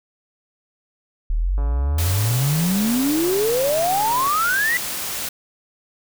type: exponential sweep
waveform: sine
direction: up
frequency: 36.57 to 2001 Hz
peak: -17 dBFS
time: 1.3-4.77 s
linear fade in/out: 0 ms
type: click train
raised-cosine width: 1 ms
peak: -23 dBFS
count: 384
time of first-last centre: 1.58-4.277 s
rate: 142 Hz
type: noise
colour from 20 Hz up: white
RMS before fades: -27 dBFS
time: 1.98-5.29 s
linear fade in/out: 5 ms
effects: none

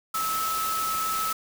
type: tone in noise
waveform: sine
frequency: 1301 Hz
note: E6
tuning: 23 cents flat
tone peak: -26 dBFS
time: 0.14-1.33 s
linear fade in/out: 5 ms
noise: white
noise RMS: -32 dBFS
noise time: 0.14-1.33 s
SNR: +3 dB
effects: none

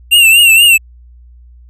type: tone with vibrato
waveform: square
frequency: 2743 Hz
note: F7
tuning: 32 cents flat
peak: -4 dBFS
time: 0.11-0.78 s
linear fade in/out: 20 ms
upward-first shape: triangle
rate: 4.2 Hz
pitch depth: 90 cents each way
effects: added 60 Hz sine -36 dBFS peak until 1.69 s

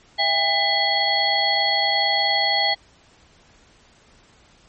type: tone cluster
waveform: sine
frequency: 654 / 806 / 2003 / 3305 / 4366 Hz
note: E5 / G5 / B6 / G#7 / C#8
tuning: -14 / +48 / +24 / -9 / -27 cents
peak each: -28 / -23 / -23 / -24 / -22 dBFS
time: 0.18-2.75 s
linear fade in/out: 20 ms
effects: pink hiss -54 dBFS RMS until 4.68 s + MP3 32 kbps

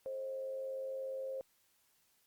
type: tone with frequency modulation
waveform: sine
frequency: 530 Hz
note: C5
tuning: 22 cents sharp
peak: -38 dBFS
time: 0.06-1.41 s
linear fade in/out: 0 ms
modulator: 97.1 Hz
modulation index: 0.33
effects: white hiss -73 dBFS RMS until 2.26 s + Opus 48 kbps

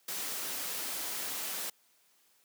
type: noise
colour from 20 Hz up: white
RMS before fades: -37 dBFS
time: 0.08-1.7 s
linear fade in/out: 5 ms
effects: white hiss -68 dBFS RMS until 2.44 s + high-pass 200 Hz 12 dB/octave

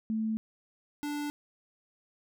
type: tone pair in turn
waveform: sine / square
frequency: 220 / 293 Hz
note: A3 / D4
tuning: 0 / -4 cents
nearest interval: perfect fourth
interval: 496 cents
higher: second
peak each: -28 / -33 dBFS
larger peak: first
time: 0.1-0.37 / 1.03-1.3 s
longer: neither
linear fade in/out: 0 ms
effects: none

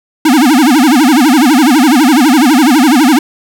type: tone with vibrato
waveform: square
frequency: 277.2 Hz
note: C#4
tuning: in tune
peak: -5 dBFS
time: 0.25-3.19 s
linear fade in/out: 5 ms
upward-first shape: sine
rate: 12 Hz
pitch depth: 270 cents each way
effects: none

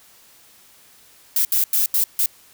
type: noise bursts at uneven times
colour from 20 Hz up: violet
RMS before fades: -18 dBFS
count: 5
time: 1.36-1.45 / 1.52-1.64 / 1.73-1.86 / 1.94-2.04 / 2.19-2.26 s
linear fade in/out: 2 ms
effects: white hiss -51 dBFS RMS until 2.53 s

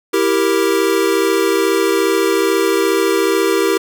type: chord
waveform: square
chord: E diminished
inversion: none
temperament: equal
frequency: 329.6 / 392 / 466.2 Hz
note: E4 / G4 / Bb4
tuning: 0 / 0 / 0 cents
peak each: -19 / -16 / -19 dBFS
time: 0.13-3.78 s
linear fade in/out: 10 ms
effects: none

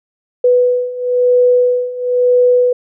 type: beating tone pair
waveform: sine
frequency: 494 / 495 Hz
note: B4 / B4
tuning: 0 / +4 cents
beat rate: 1 Hz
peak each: -14 / -11 dBFS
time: 0.44-2.73 s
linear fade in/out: 5 ms
effects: none

